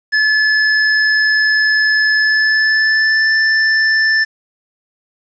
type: tone with pitch glide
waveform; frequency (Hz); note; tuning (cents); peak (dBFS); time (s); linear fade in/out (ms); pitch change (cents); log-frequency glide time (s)
square; 1725 to 1764.3; A6 to A6; -35 to +4; -11; 0.12-4.25; 20; +39; 2.2-3.36
effects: resampled to 16000 Hz + 7-bit